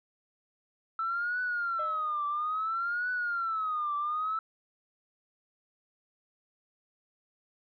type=tone with vibrato; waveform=sine; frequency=1318.5 Hz; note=E6; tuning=in tune; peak=-28 dBFS; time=0.99-4.39 s; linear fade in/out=2 ms; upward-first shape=triangle; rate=0.59 Hz; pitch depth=220 cents each way
type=tone with exponential decay; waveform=sine; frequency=613 Hz; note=D#5; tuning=26 cents flat; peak=-34 dBFS; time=1.79-2.39 s; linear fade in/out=5 ms; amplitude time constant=130 ms
effects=tanh soft clip ceiling -23 dBFS